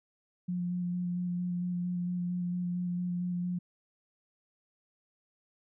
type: tone with vibrato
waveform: sine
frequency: 177.5 Hz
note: F3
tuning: 28 cents sharp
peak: -30 dBFS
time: 0.48-3.59 s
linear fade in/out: 10 ms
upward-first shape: square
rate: 4.4 Hz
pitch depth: 12 cents each way
effects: none